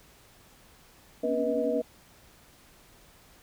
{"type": "tone cluster", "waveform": "sine", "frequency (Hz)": [239.8, 273.5, 284.7, 484.6, 634], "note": ["A#3", "C#4", "C#4", "B4", "D#5"], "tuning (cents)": [49, -23, 46, -33, 32], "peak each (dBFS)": [-34, -34, -35, -28, -30], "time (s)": [1.23, 1.82], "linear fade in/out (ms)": 10, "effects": ["pink hiss -57 dBFS RMS until 3.42 s"]}